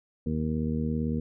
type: harmonic tone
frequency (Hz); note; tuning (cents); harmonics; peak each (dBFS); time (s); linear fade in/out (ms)
77.9; D#2; +3; 1 / 2 / 3 / 4 / 5 / 6; -33 / -31 / -29 / -41 / -42 / -38; 0.26-1.2; 5
effects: none